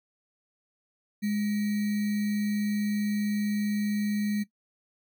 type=tone with sample-and-hold; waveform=sine; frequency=207.7 Hz; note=G#3; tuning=in tune; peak=-25 dBFS; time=1.22-4.44 s; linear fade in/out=20 ms; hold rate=2100 Hz; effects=noise-tail reverb RT60 0.1 s tail -17 dB re dry